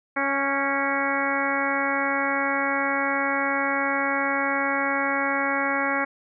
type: harmonic tone with a mistuned harmonic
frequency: 277.2 Hz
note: C#4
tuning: in tune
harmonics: 1 / 2 / 3 / 4 / 5 / 6 / 7 / 8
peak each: -30 / -30 / -30 / -30 / -30 / -30 / -30 / -30 dBFS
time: 0.16-6.05 s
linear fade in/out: 10 ms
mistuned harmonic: 6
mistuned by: -21 cents
effects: none